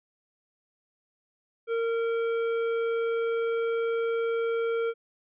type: tone with tanh clipping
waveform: triangle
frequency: 459.8 Hz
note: A#4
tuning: 24 cents flat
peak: -27 dBFS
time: 1.67-4.94 s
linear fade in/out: 50 ms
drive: 17 dB
effects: resampled to 8000 Hz